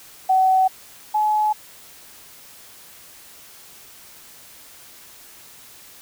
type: tone pair in turn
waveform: sine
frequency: 755 / 851.5 Hz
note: F#5 / G#5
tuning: +35 / +43 cents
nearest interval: major second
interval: 208 cents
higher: second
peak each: -13 / -16 dBFS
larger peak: first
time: 0.29-0.68 / 1.14-1.53 s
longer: neither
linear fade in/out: 10 ms
effects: white hiss -45 dBFS RMS until 6.01 s